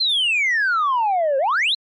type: exponential two-way sweep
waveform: sine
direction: down then up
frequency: 4244 to 523.3 to 4244 Hz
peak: -14 dBFS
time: 0-1.75 s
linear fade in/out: 10 ms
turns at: 1.38 s
effects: tanh soft clip ceiling -14 dBFS + MP3 48 kbps